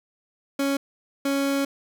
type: tone pair in turn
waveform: 30% pulse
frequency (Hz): 277.2 / 277.2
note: C#4 / C#4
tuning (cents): 0 / 0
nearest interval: unison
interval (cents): 0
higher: neither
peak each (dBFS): -19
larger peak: neither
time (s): 0.59-0.77 / 1.25-1.65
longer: second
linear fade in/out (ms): 5
effects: none